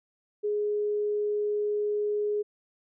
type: tone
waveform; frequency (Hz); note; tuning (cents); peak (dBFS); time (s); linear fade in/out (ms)
sine; 416.9; G#4; +7; -25; 0.43-2.43; 20
effects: none